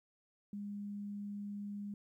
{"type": "tone", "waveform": "sine", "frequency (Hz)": 203.8, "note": "G#3", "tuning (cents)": -32, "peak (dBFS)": -40, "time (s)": [0.53, 1.94], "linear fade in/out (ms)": 2, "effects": ["13-bit"]}